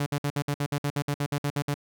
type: tone bursts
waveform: sawtooth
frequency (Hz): 144.1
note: D3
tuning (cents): -33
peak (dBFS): -21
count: 15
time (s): 0-1.742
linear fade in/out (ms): 5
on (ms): 62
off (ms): 58
effects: none